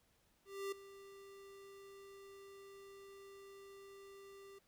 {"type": "tone with ADSR envelope", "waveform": "square", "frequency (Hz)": 394.3, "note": "G4", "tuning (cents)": 10, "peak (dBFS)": -39, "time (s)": [0.45, 4.59], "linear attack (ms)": 270, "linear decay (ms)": 6, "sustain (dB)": -16, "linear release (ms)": 9, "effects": ["pink hiss -75 dBFS RMS until 4.67 s"]}